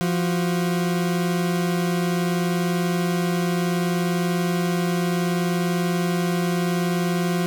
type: tone pair together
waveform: 40% pulse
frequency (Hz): 173.67 / 368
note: F3 / F#4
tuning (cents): -9 / -9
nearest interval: octave + minor second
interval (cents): 1300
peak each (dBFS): -20 / -27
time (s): 0.01-7.46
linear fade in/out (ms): 0
effects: none